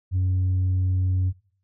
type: tone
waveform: sine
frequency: 92.5 Hz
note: F#2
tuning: in tune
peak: -17 dBFS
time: 0.11-1.33 s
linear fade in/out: 50 ms
effects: noise-tail reverb RT60 0.5 s tail -21 dB re dry + tanh soft clip ceiling -18 dBFS